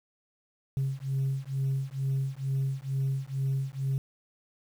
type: beating tone pair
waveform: sine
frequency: 134.1 / 136.3 Hz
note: C3 / C#3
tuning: +43 / -29 cents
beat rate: 2.2 Hz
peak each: -29 / -29 dBFS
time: 0.77-3.98 s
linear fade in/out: 0 ms
effects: tanh soft clip ceiling -23 dBFS + 9-bit

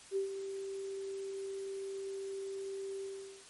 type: tone with ADSR envelope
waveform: sine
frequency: 390 Hz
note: G4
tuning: 9 cents flat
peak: -29 dBFS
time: 0.11-3.45 s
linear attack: 53 ms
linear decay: 120 ms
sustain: -9 dB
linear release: 440 ms
effects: white hiss -55 dBFS RMS until 3.49 s + MP3 48 kbps

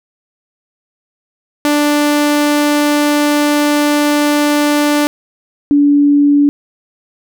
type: tone pair in turn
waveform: sawtooth / sine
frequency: 294.1 / 287.9 Hz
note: D4 / D4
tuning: +3 / -34 cents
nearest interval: unison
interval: 37 cents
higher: first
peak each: -6 dBFS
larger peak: neither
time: 1.65-5.07 / 5.71-6.49 s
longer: first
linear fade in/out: 0 ms
effects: none

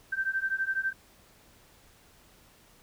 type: beating tone pair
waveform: sine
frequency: 1554 / 1566 Hz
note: G6 / G6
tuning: -16 / -2 cents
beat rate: 12 Hz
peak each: -31 / -30 dBFS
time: 0.12-0.93 s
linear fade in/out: 10 ms
effects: pink hiss -59 dBFS RMS until 2.82 s

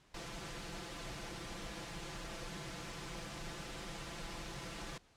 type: noise with comb filter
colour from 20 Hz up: pink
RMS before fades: -45 dBFS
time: 0.14-4.98 s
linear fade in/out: 5 ms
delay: 5.9 ms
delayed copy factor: +0.75
effects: pink hiss -67 dBFS RMS until 5.16 s + low-pass 7000 Hz 12 dB/octave

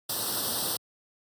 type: noise with comb filter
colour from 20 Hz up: white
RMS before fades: -30 dBFS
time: 0.09-0.77 s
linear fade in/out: 5 ms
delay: 0.22 ms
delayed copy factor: +0.9
effects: high-pass 100 Hz 12 dB/octave + AAC 64 kbps

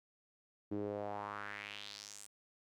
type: tone with band-pass filter sweep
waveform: sawtooth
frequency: 102.7 Hz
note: G#2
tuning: 19 cents flat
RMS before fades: -44 dBFS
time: 0.71-2.27 s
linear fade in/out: 10 ms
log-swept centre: 310 to 9000 Hz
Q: 3.1
effects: none

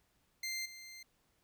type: tone with level steps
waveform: 20% pulse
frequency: 2090 Hz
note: C7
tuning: 2 cents flat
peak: -32 / -44 dBFS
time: 0.43-1.03 s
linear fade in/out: 5 ms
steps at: 0.65 s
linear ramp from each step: 10 ms
effects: pink hiss -75 dBFS RMS until 1.43 s

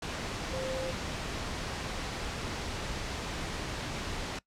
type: tone in noise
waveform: sine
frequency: 524 Hz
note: C5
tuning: 2 cents sharp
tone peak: -34 dBFS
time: 0.53-0.91 s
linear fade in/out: 5 ms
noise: pink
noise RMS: -36 dBFS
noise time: 0.02-4.39 s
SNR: -1 dB
effects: noise-tail reverb RT60 0.1 s tail -21 dB re dry + low-pass 6000 Hz 12 dB/octave

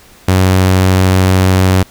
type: tone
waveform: sawtooth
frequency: 93.4 Hz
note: F#2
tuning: 17 cents sharp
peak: -3 dBFS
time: 0.28-1.83 s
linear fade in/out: 5 ms
effects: pink hiss -42 dBFS RMS until 1.9 s

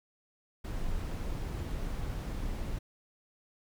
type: noise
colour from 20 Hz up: brown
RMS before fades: -35 dBFS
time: 0.64-2.79 s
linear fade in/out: 10 ms
effects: none

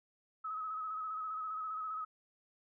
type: tone with vibrato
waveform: sine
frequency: 1279 Hz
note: D#6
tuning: 47 cents sharp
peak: -37 dBFS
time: 0.44-2.05 s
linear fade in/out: 10 ms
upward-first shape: square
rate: 15 Hz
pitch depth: 28 cents each way
effects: none

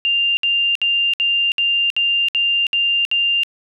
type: tone bursts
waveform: sine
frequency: 2793 Hz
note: F7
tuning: 1 cent flat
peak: -14 dBFS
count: 9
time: 0.05-3.434 s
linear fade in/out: 0 ms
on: 320 ms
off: 63 ms
effects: none

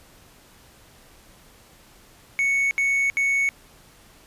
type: tone bursts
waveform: triangle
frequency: 2217 Hz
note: C#7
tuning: in tune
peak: -17 dBFS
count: 3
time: 2.39-3.49 s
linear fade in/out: 0 ms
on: 320 ms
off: 70 ms
effects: pink hiss -52 dBFS RMS until 4.26 s + resampled to 32000 Hz

